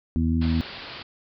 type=harmonic tone; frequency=81.4 Hz; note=E2; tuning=21 cents flat; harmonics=1 / 2 / 3 / 4; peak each=-23 / -28 / -23 / -36 dBFS; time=0.16-0.61 s; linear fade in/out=0 ms
type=low-pass noise; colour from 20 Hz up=white; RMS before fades=-39 dBFS; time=0.41-1.03 s; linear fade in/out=10 ms; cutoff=4800 Hz; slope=96 dB/octave
effects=none